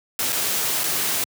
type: noise with dropouts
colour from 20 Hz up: white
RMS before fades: -23 dBFS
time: 0.19-1.24 s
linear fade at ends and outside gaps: 1 ms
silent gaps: 0.322-0.327 / 0.835-0.84 s
effects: high-pass 100 Hz 12 dB/octave